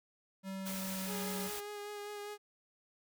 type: tone with pitch glide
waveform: square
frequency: 192.2 to 189.88 Hz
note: G3 to F#3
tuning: -34 to +45 cents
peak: -40 dBFS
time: 0.43-1.51 s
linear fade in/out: 50 ms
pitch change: -21 cents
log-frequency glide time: 0.55-0.96 s
type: noise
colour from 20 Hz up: white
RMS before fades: -43 dBFS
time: 0.65-1.61 s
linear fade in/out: 20 ms
type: tone with vibrato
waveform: sawtooth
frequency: 413.2 Hz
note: G#4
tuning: 9 cents flat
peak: -38 dBFS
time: 1.06-2.38 s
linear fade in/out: 50 ms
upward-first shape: sine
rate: 5 Hz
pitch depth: 17 cents each way
effects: none